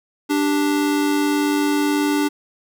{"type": "tone pair together", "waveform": "square", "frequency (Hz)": [293.7, 392], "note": ["D4", "G4"], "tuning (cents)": [0, 0], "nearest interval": "perfect fourth", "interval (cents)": 500, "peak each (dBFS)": [-18, -25], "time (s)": [0.29, 2.29], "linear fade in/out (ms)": 20, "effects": []}